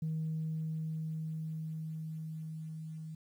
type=tone with level ramp; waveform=sine; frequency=158.4 Hz; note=D#3; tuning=31 cents sharp; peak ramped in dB=-31 to -41 dBFS; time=0.02-3.15 s; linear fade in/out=5 ms; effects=tanh soft clip ceiling -29 dBFS + 11-bit